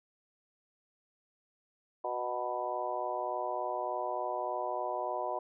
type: harmonic tone with a mistuned harmonic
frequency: 123.4 Hz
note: B2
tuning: 1 cent flat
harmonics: 3 / 4 / 5 / 6 / 7 / 8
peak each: -42 / -42 / -37 / -38 / -43 / -38 dBFS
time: 2.04-5.39 s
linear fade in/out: 5 ms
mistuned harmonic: 7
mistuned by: +43 cents
effects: none